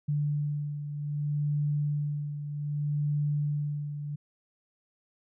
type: beating tone pair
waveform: sine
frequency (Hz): 146.83 / 147.47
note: D3 / D3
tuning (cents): 0 / +8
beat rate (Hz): 0.64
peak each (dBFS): -28 / -35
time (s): 0.08-4.16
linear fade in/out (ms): 10
effects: none